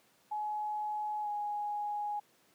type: tone with pitch glide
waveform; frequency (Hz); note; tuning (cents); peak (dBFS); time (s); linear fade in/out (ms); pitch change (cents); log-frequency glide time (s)
sine; 845 to 830.5; G#5 to G#5; +30 to 0; -33; 0.31-2.2; 10; -30; 1.22-1.28
effects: pink hiss -67 dBFS RMS until 2.54 s + high-pass 200 Hz 12 dB/octave